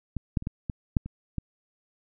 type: clicks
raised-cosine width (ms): 5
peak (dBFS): -18 / -11 / -25 / -17 / -17 / -9 / -24 / -17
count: 8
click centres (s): 0.167 / 0.372 / 0.424 / 0.471 / 0.698 / 0.968 / 1.06 / 1.383
effects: none